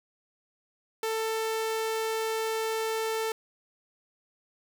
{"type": "tone", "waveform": "sawtooth", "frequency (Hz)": 444.1, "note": "A4", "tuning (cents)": 16, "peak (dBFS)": -24, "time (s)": [1.03, 3.32], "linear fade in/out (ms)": 2, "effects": []}